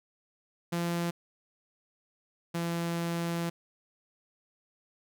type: tone pair in turn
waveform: sawtooth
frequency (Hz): 171.3 / 169.43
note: F3 / E3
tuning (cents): -33 / +48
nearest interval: unison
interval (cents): 19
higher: first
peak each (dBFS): -25 / -26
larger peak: first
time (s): 0.72-1.11 / 2.54-3.5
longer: second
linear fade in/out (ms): 10
effects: none